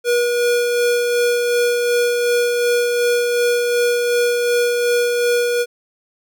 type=tone with tremolo; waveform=square; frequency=481.5 Hz; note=B4; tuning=44 cents flat; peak=-14 dBFS; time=0.04-5.66 s; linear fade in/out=50 ms; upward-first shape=sine; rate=2.7 Hz; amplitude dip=30%; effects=none